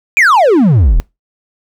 triangle exponential sweep, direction down, 2489 to 34.02 Hz, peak -3 dBFS, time 0.17-1 s, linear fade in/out 0 ms, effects noise-tail reverb RT60 0.2 s tail -23 dB re dry

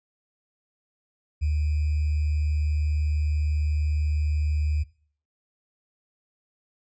sine tone with sample-and-hold, 75.5 Hz, D2, 48 cents sharp, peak -21 dBFS, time 1.41-4.84 s, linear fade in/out 20 ms, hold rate 2450 Hz, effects noise-tail reverb RT60 0.5 s tail -21 dB re dry + resampled to 16000 Hz

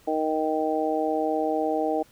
harmonic tone, 156.3 Hz, D#3, 8 cents sharp, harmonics 2 / 3 / 4 / 5, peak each -28 / -28 / -28 / -28 dBFS, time 0.07-2.03 s, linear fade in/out 10 ms, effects pink hiss -57 dBFS RMS until 2.11 s

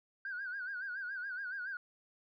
sine tone with vibrato, 1533 Hz, G6, 39 cents flat, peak -37 dBFS, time 0.25-1.77 s, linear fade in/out 2 ms, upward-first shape sine, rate 7.1 Hz, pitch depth 110 cents each way, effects tanh soft clip ceiling -33 dBFS

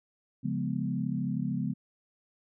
sine chord, C# dominant seventh, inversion none, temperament equal, 138.59 / 174.61 / 207.7 / 246.9 Hz, C#3 / E#3 / G#3 / B3, 0 / 0 / 0 / 0 cents, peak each -34 dBFS, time 0.43-1.74 s, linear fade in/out 20 ms, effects none

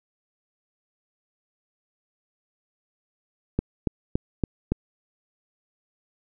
click train, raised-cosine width 3 ms, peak -9 dBFS, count 5, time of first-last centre 3.59-4.72 s, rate 3.54 Hz, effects none

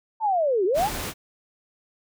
sine linear two-way sweep, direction down then up, 910 to 350 to 910 Hz, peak -19 dBFS, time 0.2-0.9 s, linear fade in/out 50 ms, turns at 0.65 s
pink noise, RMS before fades -31 dBFS, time 0.74-1.14 s, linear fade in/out 50 ms
effects none

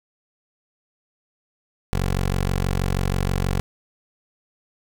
15% pulse tone, 46.25 Hz, F#1, in tune, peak -14 dBFS, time 1.93-3.6 s, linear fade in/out 0 ms, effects none

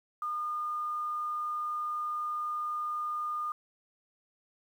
sine tone with quantisation, 1216 Hz, D#6, 40 cents flat, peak -31 dBFS, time 0.22-3.52 s, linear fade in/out 2 ms, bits 10, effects none

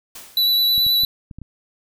white noise with exponential decay, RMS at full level -35 dBFS, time 0.15-0.71 s, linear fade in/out 5 ms, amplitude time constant 120 ms
square tone with vibrato, 3951 Hz, B7, in tune, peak -15 dBFS, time 0.37-1.05 s, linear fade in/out 2 ms, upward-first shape sine, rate 9.5 Hz, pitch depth 14 cents each way
clicks, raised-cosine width 5 ms, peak -23 dBFS, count 6, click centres 0.78 / 0.865 / 1.035 / 1.312 / 1.386 / 1.417 s
effects none

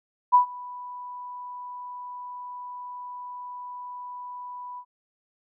sine tone with ADSR envelope, 987.8 Hz, B5, in tune, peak -11 dBFS, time 0.32-4.85 s, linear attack 25 ms, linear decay 110 ms, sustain -24 dB, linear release 68 ms, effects none

